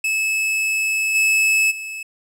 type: tone with level steps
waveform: 45% pulse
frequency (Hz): 2600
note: E7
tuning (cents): -24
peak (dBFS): -18 / -14 / -28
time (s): 0.04-2.03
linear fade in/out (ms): 5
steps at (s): 1.14 / 1.7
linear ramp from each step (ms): 20
effects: low-pass 12000 Hz 12 dB/octave